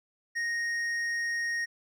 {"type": "tone with hard clipping", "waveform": "triangle", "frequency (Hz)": 1864.7, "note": "A#6", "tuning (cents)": 0, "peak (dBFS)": -30, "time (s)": [0.35, 1.66], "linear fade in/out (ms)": 20, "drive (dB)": 10, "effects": []}